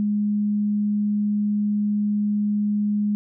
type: tone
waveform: sine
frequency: 207.7 Hz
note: G#3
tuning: in tune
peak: -19 dBFS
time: 0-3.15 s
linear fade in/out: 0 ms
effects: none